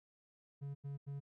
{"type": "tone bursts", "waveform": "triangle", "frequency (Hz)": 140.6, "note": "C#3", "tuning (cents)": 25, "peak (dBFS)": -39, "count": 3, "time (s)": [0.61, 1.204], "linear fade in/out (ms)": 20, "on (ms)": 140, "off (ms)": 87, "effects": []}